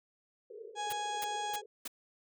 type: band-pass noise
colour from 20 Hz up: white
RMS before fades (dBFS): -49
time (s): 0.5-1.66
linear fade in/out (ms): 5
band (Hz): 400 to 490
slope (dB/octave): 96
type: harmonic tone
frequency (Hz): 831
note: G#5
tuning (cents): +1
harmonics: 1 / 2 / 3 / 4 / 5 / 6 / 7 / 8 / 9 / 10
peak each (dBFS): -35 / -46 / -50 / -44 / -56 / -57 / -59 / -48 / -57 / -56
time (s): 0.75-1.62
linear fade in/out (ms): 50
type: noise bursts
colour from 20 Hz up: white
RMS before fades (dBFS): -40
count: 4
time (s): 0.9-1.878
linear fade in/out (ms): 5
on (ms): 27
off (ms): 290
effects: none